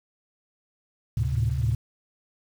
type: tone cluster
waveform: sine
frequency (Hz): 74.2 / 108.5 / 112.4 / 131.6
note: D2 / A2 / A2 / C3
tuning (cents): +18 / -24 / +37 / +10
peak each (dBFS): -27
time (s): 1.17-1.75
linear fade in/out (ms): 5
effects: tanh soft clip ceiling -14 dBFS + 8-bit